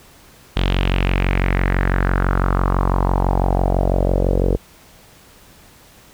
sawtooth tone with low-pass filter sweep, 46 Hz, F#1, 9 cents flat, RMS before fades -17 dBFS, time 0.56-4.57 s, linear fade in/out 10 ms, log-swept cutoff 3400 to 460 Hz, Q 3.6, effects pink hiss -47 dBFS RMS until 6.13 s

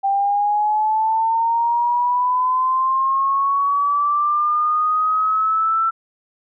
sine linear sweep, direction up, 784 to 1338 Hz, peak -15 dBFS, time 0.03-5.91 s, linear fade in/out 20 ms, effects none

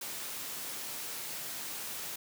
white high-pass noise, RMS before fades -40 dBFS, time 0.01-2.16 s, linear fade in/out 5 ms, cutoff 110 Hz, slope 12 dB/octave, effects none

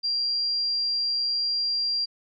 sine tone, 4757 Hz, D8, 21 cents sharp, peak -23 dBFS, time 0.03-2.06 s, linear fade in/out 20 ms, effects none

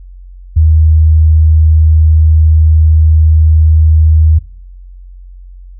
sine tone, 78.7 Hz, D#2, 20 cents sharp, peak -3 dBFS, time 0.56-4.39 s, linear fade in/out 10 ms, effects noise-tail reverb RT60 0.7 s tail -24 dB re dry + added 45 Hz sine -29 dBFS peak until 5.79 s

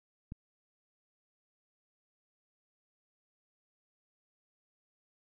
click, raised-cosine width 5 ms, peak -29 dBFS, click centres 0.321 s, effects none

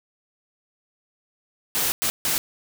white noise bursts at uneven times, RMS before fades -23 dBFS, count 3, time 1.75-1.92 / 2.02-2.1 / 2.25-2.38 s, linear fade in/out 0 ms, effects none

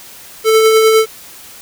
square tone with tremolo, 440.9 Hz, A4, 4 cents sharp, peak -6 dBFS, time 0.44-1.06 s, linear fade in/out 50 ms, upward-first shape sine, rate 9.9 Hz, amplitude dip 30%, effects white hiss -36 dBFS RMS until 1.61 s

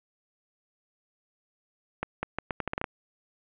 accelerating click train, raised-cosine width 0.5 ms, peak -14 dBFS, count 10, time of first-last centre 2.03-2.842 s, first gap 200 ms, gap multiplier 0.78, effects resampled to 8000 Hz + 9-bit

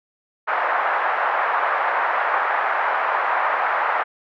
pink band-pass noise, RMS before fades -21 dBFS, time 0.47-4.04 s, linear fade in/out 20 ms, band 710 to 1700 Hz, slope 24 dB/octave, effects none

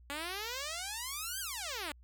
5% pulse exponential two-way sweep, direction up then down, 277.9 to 1628 to 277.9 Hz, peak -26 dBFS, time 0.1-1.92 s, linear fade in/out 0 ms, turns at 1.4 s, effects added 60 Hz sine -55 dBFS peak until 2.03 s

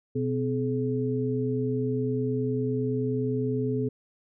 sine tone cluster, 125.5 / 255.1 / 424.9 Hz, B2 / C4 / G#4, +28 / -44 / +40 cents, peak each -29 dBFS, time 0.15-3.89 s, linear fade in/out 10 ms, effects none

